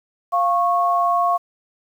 sine tone pair together, 698.1 / 1100 Hz, F5 / C#6, -1 / -14 cents, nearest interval minor sixth, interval 787 cents, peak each -18 dBFS, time 0.32-1.38 s, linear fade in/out 20 ms, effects 8-bit

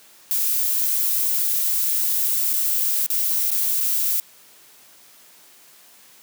violet noise with dropouts, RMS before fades -21 dBFS, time 0.31-4.2 s, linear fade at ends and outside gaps 0 ms, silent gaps 2.532-2.537 / 3.063-3.102 / 3.505-3.516 / 3.804-3.808 s, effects white hiss -50 dBFS RMS until 6.22 s + high-pass 150 Hz 12 dB/octave

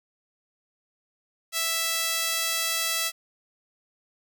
sawtooth tone with high-pass filter, 659.3 Hz, E5, in tune, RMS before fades -27 dBFS, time 1.52-3.12 s, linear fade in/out 50 ms, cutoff 2500 Hz, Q 0.57, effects none

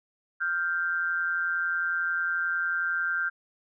sine tone pair together, 1396.9 / 1568 Hz, F6 / G6, 0 / 0 cents, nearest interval major second, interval 200 cents, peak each -28 dBFS, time 0.4-3.3 s, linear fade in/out 20 ms, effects none

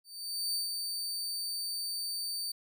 sawtooth tone with ADSR envelope, 4592 Hz, D8, 40 cents flat, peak -27 dBFS, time 0.04-2.52 s, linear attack 500 ms, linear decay 140 ms, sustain -4 dB, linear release 7 ms, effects none

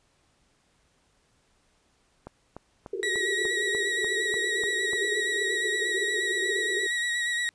click train, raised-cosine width 1 ms, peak -25 dBFS, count 10, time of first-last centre 2.27-4.933 s, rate 3.38 Hz
pink band-pass noise, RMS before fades -34 dBFS, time 2.93-6.87 s, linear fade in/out 5 ms, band 370 to 440 Hz, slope 96 dB/octave
35% pulse tone with vibrato, 1912 Hz, A#6, 43 cents sharp, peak -24 dBFS, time 3.03-7.49 s, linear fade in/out 0 ms, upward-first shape sine, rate 8.5 Hz, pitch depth 31 cents each way
effects pink hiss -67 dBFS RMS until 7.54 s + resampled to 22050 Hz

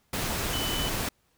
sine tone in noise, 3006 Hz, F#7, 27 cents sharp, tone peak -32 dBFS, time 0.53-0.89 s, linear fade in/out 5 ms, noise pink, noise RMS -30 dBFS, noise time 0.13-1.09 s, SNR -5 dB, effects pink hiss -69 dBFS RMS until 1.37 s

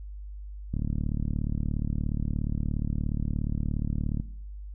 click train, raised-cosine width 5 ms, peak -17 dBFS, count 129, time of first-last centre 0.74-4.199 s, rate 37 Hz, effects noise-tail reverb RT60 0.7 s tail -19 dB re dry + added 50 Hz sine -37 dBFS peak until 4.74 s

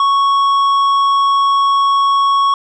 sine tone with tanh clipping, 1108.7 Hz, C#6, in tune, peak -11 dBFS, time 0-2.54 s, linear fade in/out 2 ms, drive 8 dB, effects none

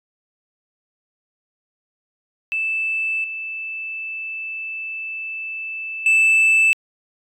sine tone with level steps, 2637 Hz, E7, in tune, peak -19 / -26 / -9 dBFS, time 2.52-6.73 s, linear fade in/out 0 ms, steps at 3.24 / 6.06 s, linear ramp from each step 2 ms, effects tanh soft clip ceiling -11 dBFS

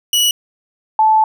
sawtooth / sine tone pair in turn, 2934 / 872.3 Hz, F#7 / A5, -15 / -15 cents, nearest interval octave + major sixth, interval 2100 cents, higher first, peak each -8 dBFS, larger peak neither, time 0.13-0.31 / 0.99-1.24 s, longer second, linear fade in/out 2 ms, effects none

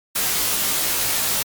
white noise with comb filter, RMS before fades -21 dBFS, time 0.15-1.43 s, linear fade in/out 10 ms, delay 17 ms, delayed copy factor -0.95, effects MP3 96 kbps

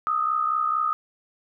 sine tone pair together, 1235.6 / 1300 Hz, D#6 / E6, -12 / -24 cents, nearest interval minor second, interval 88 cents, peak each -22 / -27 dBFS, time 0.07-0.93 s, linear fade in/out 0 ms, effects none

